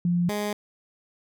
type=tone pair in turn; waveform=sine / 15% pulse; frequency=174.61 / 207.6 Hz; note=F3 / G#3; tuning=0 / 0 cents; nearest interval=minor third; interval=300 cents; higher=second; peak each=-20 dBFS; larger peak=neither; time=0.05-0.29 / 0.29-0.53 s; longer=neither; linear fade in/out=2 ms; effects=none